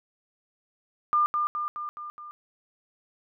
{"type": "tone with echo", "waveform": "sine", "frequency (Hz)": 1202, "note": "D6", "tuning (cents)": 40, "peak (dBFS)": -19, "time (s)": [1.13, 1.26], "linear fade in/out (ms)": 0, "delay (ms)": 210, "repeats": 5, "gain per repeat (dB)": -4, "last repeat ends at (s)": 2.31, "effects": []}